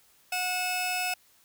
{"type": "tone pair together", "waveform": "sawtooth", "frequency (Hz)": [729.6, 2600], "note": ["F#5", "E7"], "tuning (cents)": [-24, -24], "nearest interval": "octave + minor seventh", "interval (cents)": 2200, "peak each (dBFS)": -27, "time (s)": [0.32, 1.14], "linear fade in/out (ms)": 5, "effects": ["white hiss -62 dBFS RMS until 1.44 s"]}